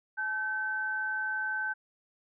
sine tone pair together, 858.1 / 1537 Hz, A5 / G6, -44 / -35 cents, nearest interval minor seventh, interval 1009 cents, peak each -39 / -30 dBFS, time 0.17-1.74 s, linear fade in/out 20 ms, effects none

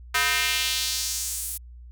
square tone with high-pass filter sweep, 141 Hz, C#3, 30 cents sharp, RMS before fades -26 dBFS, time 0.14-1.58 s, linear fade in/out 10 ms, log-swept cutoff 1500 to 11000 Hz, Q 1.5, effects added 60 Hz sine -41 dBFS peak until 1.91 s

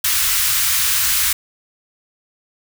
white band-stop noise, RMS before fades -17 dBFS, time 0.04-1.33 s, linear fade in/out 5 ms, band 100 to 1200 Hz, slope 24 dB/octave, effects none

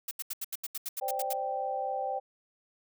blue noise bursts, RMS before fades -35 dBFS, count 12, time 0.08-1.333 s, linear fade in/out 5 ms, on 32 ms, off 79 ms
sine chord, C suspended second, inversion none, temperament equal, 523.3 / 587.3 / 784 Hz, C5 / D5 / G5, 0 / 0 / 0 cents, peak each -36 / -38 / -32 dBFS, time 1.01-2.2 s, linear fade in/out 20 ms
effects none

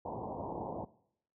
white low-pass noise, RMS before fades -40 dBFS, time 0.05-0.85 s, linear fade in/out 5 ms, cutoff 990 Hz, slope 96 dB/octave, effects noise-tail reverb RT60 0.7 s tail -20 dB re dry + high-pass 80 Hz 12 dB/octave

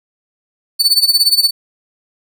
40% pulse tone with tremolo, 4495 Hz, C#8, 23 cents sharp, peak -5 dBFS, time 0.79-1.51 s, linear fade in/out 20 ms, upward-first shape sine, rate 17 Hz, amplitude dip 85%, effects none

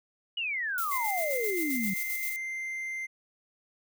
sine exponential sweep, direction down, 2960 to 184 Hz, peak -29 dBFS, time 0.37-1.94 s, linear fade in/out 5 ms
violet noise with tremolo, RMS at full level -34 dBFS, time 0.78-2.36 s, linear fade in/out 0 ms, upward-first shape square, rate 7.6 Hz, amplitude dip 45%
triangle tone, 2087 Hz, C7, 5 cents flat, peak -31 dBFS, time 0.91-3.07 s, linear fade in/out 20 ms
effects none

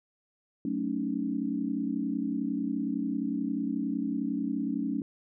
sine chord, D# half-diminished seventh, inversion first, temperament equal with one note detuned, 185 / 220 / 277.2 / 308.3 Hz, F#3 / A3 / C#4 / D#4, 0 / 0 / 0 / -16 cents, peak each -37 / -33 / -31 / -36 dBFS, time 0.65-5.02 s, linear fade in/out 2 ms, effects none

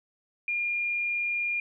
sine tone, 2412 Hz, D7, 46 cents sharp, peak -26 dBFS, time 0.48-1.6 s, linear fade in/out 2 ms, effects none

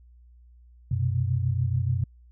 sine tone cluster, 92.6 / 124.8 / 131.8 Hz, F#2 / B2 / C3, +2 / +19 / +13 cents, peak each -26 / -25 / -32 dBFS, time 0.91-2.04 s, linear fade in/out 5 ms, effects added 60 Hz sine -50 dBFS peak until 2.31 s

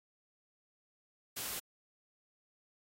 white noise, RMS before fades -40 dBFS, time 1.36-1.6 s, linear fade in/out 10 ms, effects AAC 48 kbps

